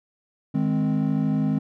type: chord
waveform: triangle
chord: Ab major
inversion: second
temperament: equal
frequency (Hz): 155.56 / 207.7 / 261.6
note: Eb3 / Ab3 / C4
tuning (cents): 0 / 0 / 0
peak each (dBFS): -22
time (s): 0.54-1.59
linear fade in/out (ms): 10
effects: tanh soft clip ceiling -11 dBFS